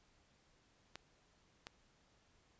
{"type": "clicks", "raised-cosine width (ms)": 0.2, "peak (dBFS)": -29, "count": 2, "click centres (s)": [0.956, 1.669], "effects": ["pink hiss -72 dBFS RMS until 2.59 s", "resampled to 16000 Hz"]}